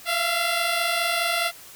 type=tone pair together; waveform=10% pulse; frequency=667 / 691.8 Hz; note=E5 / F5; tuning=+20 / -17 cents; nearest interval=minor second; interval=63 cents; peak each=-18 / -15 dBFS; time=0.05-1.52 s; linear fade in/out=50 ms; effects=white hiss -45 dBFS RMS until 1.75 s